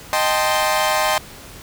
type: chord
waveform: sawtooth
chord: A half-diminished seventh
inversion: second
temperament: equal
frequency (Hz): 622.3 / 784 / 880 / 1046.5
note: Eb5 / G5 / A5 / C6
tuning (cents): 0 / 0 / 0 / 0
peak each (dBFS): -17 / -18 / -20 / -18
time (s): 0.13-1.18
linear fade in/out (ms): 0
effects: pink hiss -39 dBFS RMS until 1.62 s